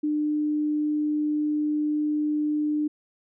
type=tone; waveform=sine; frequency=300.3 Hz; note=D4; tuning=39 cents sharp; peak=-22 dBFS; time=0.03-2.88 s; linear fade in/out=10 ms; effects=none